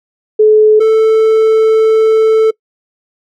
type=tone pair in turn; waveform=sine / triangle; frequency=429.6 / 440.7 Hz; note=A4 / A4; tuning=-41 / +3 cents; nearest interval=unison; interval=44 cents; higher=second; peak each=-3 dBFS; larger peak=neither; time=0.39-0.8 / 0.8-2.51 s; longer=second; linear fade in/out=10 ms; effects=noise-tail reverb RT60 0.1 s tail -24 dB re dry